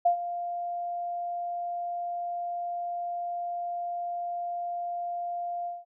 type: tone with ADSR envelope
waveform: sine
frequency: 698.5 Hz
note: F5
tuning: in tune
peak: -17 dBFS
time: 0.05-5.85 s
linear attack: 10 ms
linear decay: 100 ms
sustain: -13 dB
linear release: 190 ms
effects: none